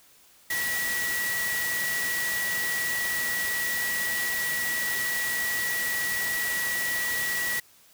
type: tone in noise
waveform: sine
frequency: 1935 Hz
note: B6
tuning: 36 cents flat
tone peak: -27 dBFS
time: 0.5-7.6 s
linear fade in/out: 5 ms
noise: white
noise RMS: -32 dBFS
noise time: 0.5-7.6 s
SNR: +2 dB
effects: white hiss -57 dBFS RMS until 7.93 s